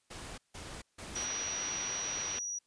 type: noise bursts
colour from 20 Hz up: pink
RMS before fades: -45 dBFS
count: 3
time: 0.1-1.26 s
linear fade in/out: 10 ms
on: 280 ms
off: 160 ms
type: tone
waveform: sine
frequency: 5800 Hz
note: F#8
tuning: 35 cents flat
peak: -35 dBFS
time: 1.15-2.59 s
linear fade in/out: 10 ms
type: low-pass noise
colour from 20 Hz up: white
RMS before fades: -42 dBFS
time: 1.16-2.39 s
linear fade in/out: 2 ms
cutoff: 4300 Hz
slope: 24 dB/octave
effects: white hiss -75 dBFS RMS until 2.66 s + resampled to 22050 Hz